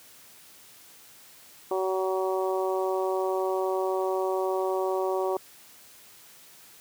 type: harmonic tone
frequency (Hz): 188.5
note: F#3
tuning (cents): +32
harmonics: 2 / 3 / 4 / 5 / 6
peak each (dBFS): -27 / -31 / -33 / -35 / -37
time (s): 1.71-5.37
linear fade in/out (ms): 2
effects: white hiss -52 dBFS RMS until 6.8 s + high-pass 80 Hz 12 dB/octave